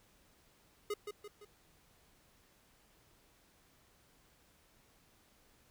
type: tone with echo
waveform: square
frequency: 415.3 Hz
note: G#4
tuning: in tune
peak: -35 dBFS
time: 0.9-0.94 s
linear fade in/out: 5 ms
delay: 170 ms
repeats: 3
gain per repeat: -6 dB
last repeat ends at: 1.45 s
effects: pink hiss -68 dBFS RMS until 5.7 s